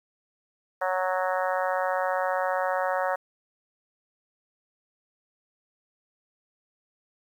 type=harmonic tone; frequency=185 Hz; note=F#3; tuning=in tune; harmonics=3 / 4 / 5 / 6 / 7 / 8 / 9 / 10; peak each=-28 / -30 / -32 / -34 / -35 / -36 / -37 / -38 dBFS; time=0.81-3.16 s; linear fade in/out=10 ms; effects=9-bit